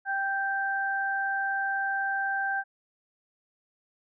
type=tone pair together; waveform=sine; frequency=784 / 1568 Hz; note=G5 / G6; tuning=0 / 0 cents; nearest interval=octave; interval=1200 cents; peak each=-30 / -28 dBFS; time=0.05-2.64 s; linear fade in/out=50 ms; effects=none